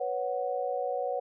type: chord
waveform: sine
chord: B suspended second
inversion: none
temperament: equal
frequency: 493.9 / 554.4 / 740 Hz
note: B4 / C#5 / F#5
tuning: 0 / 0 / 0 cents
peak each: -33 dBFS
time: 0-1.2 s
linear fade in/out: 10 ms
effects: none